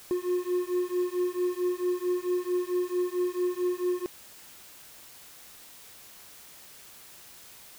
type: beating tone pair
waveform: triangle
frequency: 356.9 / 361.4 Hz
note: F4 / F#4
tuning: +38 / -41 cents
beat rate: 4.5 Hz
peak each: -27 dBFS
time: 0.11-4.06 s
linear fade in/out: 0 ms
effects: white hiss -50 dBFS RMS until 7.78 s